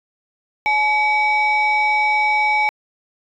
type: tone pair together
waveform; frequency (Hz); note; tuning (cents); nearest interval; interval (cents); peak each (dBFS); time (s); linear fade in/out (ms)
sine; 851 / 2272; G#5 / C#7; +42 / +42; octave + perfect fourth; 1700; -15; 0.66-2.69; 0
effects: tanh soft clip ceiling -11 dBFS